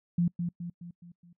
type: tone with echo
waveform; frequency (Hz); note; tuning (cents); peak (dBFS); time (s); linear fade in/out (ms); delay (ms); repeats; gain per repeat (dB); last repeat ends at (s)
sine; 173.1; F3; -15; -22; 0.18-0.28; 5; 210; 5; -6; 1.33
effects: noise-tail reverb RT60 0.1 s tail -25 dB re dry